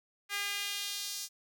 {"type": "tone with high-pass filter sweep", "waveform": "sawtooth", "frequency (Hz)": 404.7, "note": "G#4", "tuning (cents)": -45, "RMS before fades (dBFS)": -37, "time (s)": [0.29, 1.29], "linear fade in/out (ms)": 50, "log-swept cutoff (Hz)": [1800, 5600], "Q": 1.5, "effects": []}